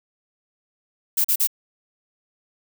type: noise bursts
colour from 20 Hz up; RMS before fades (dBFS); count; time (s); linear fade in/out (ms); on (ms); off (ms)
violet; -19; 3; 1.17-1.473; 10; 75; 39
effects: none